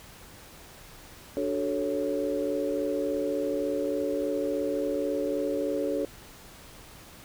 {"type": "chord", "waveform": "sine", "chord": "D major seventh", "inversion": "none", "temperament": "equal with one note detuned", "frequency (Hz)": [293.7, 376.5, 440, 554.4], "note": ["D4", "F#4", "A4", "C#5"], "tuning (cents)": [0, 30, 0, 0], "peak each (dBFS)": [-31, -34, -31, -30], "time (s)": [1.37, 6.05], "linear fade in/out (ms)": 0, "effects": ["tanh soft clip ceiling -15 dBFS", "pink hiss -49 dBFS RMS until 7.24 s"]}